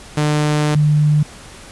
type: tone pair in turn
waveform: sawtooth / sine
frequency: 150 / 150 Hz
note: D3 / D3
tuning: +37 / +37 cents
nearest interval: unison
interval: 0 cents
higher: neither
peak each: -10 dBFS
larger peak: neither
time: 0.17-0.75 / 0.75-1.23 s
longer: first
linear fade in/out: 5 ms
effects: pink hiss -38 dBFS RMS until 1.71 s + resampled to 24000 Hz